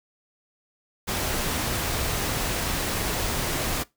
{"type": "noise", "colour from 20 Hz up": "pink", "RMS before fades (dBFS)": -27, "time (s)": [1.07, 3.84], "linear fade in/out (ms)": 20, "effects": ["noise-tail reverb RT60 0.2 s tail -21 dB re dry"]}